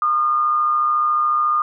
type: tone with amplitude modulation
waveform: sine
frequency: 1217 Hz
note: D#6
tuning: 39 cents flat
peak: -13 dBFS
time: 0.02-1.62 s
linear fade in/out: 2 ms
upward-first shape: sine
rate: 134 Hz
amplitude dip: 40%
effects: none